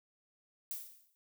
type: noise with exponential decay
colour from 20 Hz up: violet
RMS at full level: -38 dBFS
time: 0.71-1.15 s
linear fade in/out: 0 ms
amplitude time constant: 95 ms
effects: none